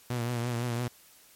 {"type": "tone with vibrato", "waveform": "sawtooth", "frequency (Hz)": 120, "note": "B2", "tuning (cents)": -49, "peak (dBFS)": -25, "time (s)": [0.1, 0.88], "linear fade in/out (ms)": 5, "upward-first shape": "triangle", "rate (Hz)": 5.9, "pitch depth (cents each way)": 58, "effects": ["white hiss -57 dBFS RMS until 1.35 s", "MP3 64 kbps"]}